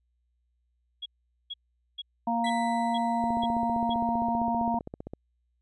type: tone bursts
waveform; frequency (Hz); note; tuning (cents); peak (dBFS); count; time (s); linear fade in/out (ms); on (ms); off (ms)
sine; 3322; G#7; 0; -33; 7; 1.02-3.94; 10; 40; 440
type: harmonic tone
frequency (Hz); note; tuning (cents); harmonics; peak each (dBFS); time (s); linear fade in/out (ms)
233.1; A#3; 0; 1 / 3 / 4; -29 / -29 / -29; 2.27-4.79; 5
type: tone with exponential decay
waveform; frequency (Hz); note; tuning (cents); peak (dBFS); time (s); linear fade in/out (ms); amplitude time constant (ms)
35% pulse; 1984; B6; +7; -32; 2.44-4.38; 5; 420
type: click train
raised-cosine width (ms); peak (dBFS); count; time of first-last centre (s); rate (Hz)
2; -24; 30; 3.24-5.135; 15.3
effects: added 60 Hz sine -70 dBFS peak until 5.61 s + resampled to 24000 Hz